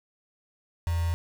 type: tone with quantisation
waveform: sine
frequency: 84.2 Hz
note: E2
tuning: 37 cents sharp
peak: -24 dBFS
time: 0.87-1.14 s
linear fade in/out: 0 ms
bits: 6
effects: none